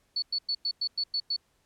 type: tone bursts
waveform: sine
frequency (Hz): 4435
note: C#8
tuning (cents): 0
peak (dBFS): -26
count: 8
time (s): 0.16-1.364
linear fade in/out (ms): 5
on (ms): 63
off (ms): 100
effects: pink hiss -70 dBFS RMS until 1.65 s + low-pass 12000 Hz 12 dB/octave